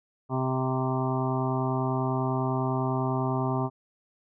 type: harmonic tone with a mistuned harmonic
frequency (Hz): 130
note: C3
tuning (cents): -11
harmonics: 1 / 2 / 3 / 5 / 6 / 7 / 8 / 9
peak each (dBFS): -28 / -31 / -33 / -35 / -36 / -36 / -37 / -38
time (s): 0.29-3.7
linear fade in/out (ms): 50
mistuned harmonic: 7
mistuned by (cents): +19
effects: none